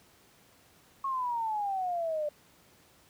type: exponential sweep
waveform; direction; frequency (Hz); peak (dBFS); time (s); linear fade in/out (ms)
sine; down; 1100 to 587.3; -29; 1.04-2.29; 5
effects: pink hiss -61 dBFS RMS until 3.09 s + high-pass 80 Hz 12 dB/octave